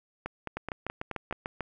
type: two click trains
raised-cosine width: 0.5 ms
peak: -18 / -19 dBFS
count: 8 / 6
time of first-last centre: 0.57-1.607 / 0.26-1.326 s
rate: 6.75 / 4.69 Hz
effects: none